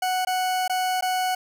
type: tone with dropouts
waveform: 40% pulse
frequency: 740 Hz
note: F#5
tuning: in tune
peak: -21 dBFS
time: 0.02-1.35 s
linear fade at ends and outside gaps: 5 ms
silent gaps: 0.25-0.27 / 0.679-0.696 / 1.01-1.023 s
effects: none